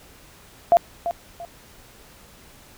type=tone with echo; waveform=sine; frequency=687 Hz; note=F5; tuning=29 cents flat; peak=-10 dBFS; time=0.72-0.77 s; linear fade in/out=0 ms; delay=340 ms; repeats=2; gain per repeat=-11 dB; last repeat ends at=1.45 s; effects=pink hiss -49 dBFS RMS until 2.77 s